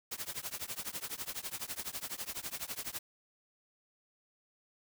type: noise with tremolo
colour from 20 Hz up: white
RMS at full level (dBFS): -37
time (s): 0.11-2.99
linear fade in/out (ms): 10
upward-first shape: triangle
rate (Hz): 12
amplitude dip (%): 100
effects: none